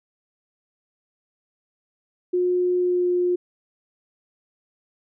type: tone with pitch glide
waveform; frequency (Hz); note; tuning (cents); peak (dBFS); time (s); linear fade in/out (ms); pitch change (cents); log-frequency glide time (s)
sine; 359.6 to 356.5; F#4 to F4; -49 to +36; -18; 2.33-3.36; 10; -15; 2.77-3.08
effects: none